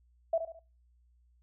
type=tone with echo; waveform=sine; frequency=659.3 Hz; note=E5; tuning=in tune; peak=-24 dBFS; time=0.33-0.38 s; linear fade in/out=5 ms; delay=71 ms; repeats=3; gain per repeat=-8 dB; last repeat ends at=0.593 s; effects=noise-tail reverb RT60 0.3 s tail -22 dB re dry + added 60 Hz sine -63 dBFS peak until 1.42 s